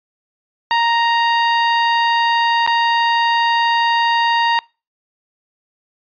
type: tone with dropouts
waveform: sawtooth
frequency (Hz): 932.3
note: A#5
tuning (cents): 0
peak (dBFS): -9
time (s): 0.71-4.59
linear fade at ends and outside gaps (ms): 0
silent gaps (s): 2.664-2.675
effects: noise-tail reverb RT60 0.3 s tail -25 dB re dry + resampled to 11025 Hz